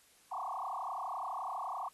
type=tone with frequency modulation; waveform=sine; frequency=932.3 Hz; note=A#5; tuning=in tune; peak=-36 dBFS; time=0.31-1.89 s; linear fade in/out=10 ms; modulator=31.8 Hz; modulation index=6.8; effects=white hiss -65 dBFS RMS until 1.93 s + AAC 32 kbps